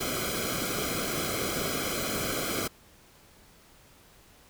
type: noise with comb filter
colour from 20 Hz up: pink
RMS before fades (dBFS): -31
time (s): 0-2.68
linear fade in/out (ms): 10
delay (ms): 1.1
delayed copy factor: -0.85
effects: pink hiss -57 dBFS RMS until 4.49 s